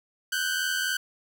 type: tone pair together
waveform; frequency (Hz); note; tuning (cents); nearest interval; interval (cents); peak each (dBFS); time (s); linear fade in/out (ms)
sawtooth; 1484.3 / 1568; F#6 / G6; +5 / 0; minor second; 95; -25; 0.32-0.97; 5
effects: none